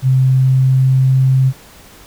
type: tone with pitch glide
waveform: sine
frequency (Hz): 130.81 to 131.8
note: C3 to C3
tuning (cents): 0 to +13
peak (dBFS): -8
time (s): 0.02-1.53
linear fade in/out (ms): 50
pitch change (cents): +13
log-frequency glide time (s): 0.22-1.25
effects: pink hiss -41 dBFS RMS until 2.06 s